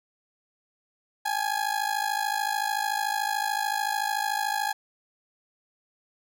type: ring-modulated tone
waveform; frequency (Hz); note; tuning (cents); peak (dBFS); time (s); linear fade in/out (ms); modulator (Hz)
30% pulse; 830.6; G#5; 0; -20; 1.25-4.73; 10; 26.8
effects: none